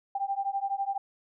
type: beating tone pair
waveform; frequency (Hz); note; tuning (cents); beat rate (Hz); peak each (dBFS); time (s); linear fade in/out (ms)
sine; 784 / 796; G5 / G5; 0 / +26; 12; -31; 0.15-0.98; 5
effects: none